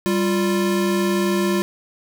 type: tone pair together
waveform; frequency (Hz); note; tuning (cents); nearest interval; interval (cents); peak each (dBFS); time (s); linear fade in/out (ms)
square; 196 / 349.2; G3 / F4; 0 / 0; minor seventh; 1000; -21; 0.06-1.62; 0
effects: none